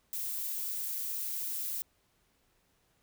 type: noise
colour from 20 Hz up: violet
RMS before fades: -36 dBFS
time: 0.13-1.82 s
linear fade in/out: 0 ms
effects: pink hiss -72 dBFS RMS until 3.02 s